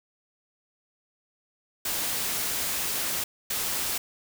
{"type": "noise bursts at uneven times", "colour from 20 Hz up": "white", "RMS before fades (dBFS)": -29, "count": 2, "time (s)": [[1.85, 3.24], [3.5, 3.98]], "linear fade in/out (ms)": 5, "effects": []}